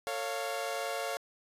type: chord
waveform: sawtooth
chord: A augmented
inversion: none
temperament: equal with one note detuned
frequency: 449.2 / 554.4 / 698.5 Hz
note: A4 / C#5 / E#5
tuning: +36 / 0 / 0 cents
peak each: -36 / -33 / -33 dBFS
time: 0.07-1.17 s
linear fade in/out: 0 ms
effects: resampled to 32000 Hz